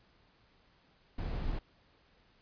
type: noise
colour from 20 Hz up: brown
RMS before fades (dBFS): -35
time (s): 1.18-1.59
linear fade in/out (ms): 5
effects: pink hiss -67 dBFS RMS until 2.41 s + resampled to 11025 Hz